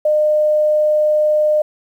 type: tone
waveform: sine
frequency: 607 Hz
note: D#5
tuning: 43 cents flat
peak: -11 dBFS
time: 0.05-1.62 s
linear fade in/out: 5 ms
effects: 8-bit